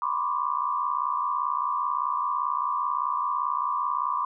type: tone cluster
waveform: sine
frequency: 985 / 1043 / 1128 / 1188 Hz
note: B5 / C6 / C#6 / D6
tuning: -5 / -6 / +30 / +20 cents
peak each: -30 dBFS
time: 0.02-4.25 s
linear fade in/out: 2 ms
effects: none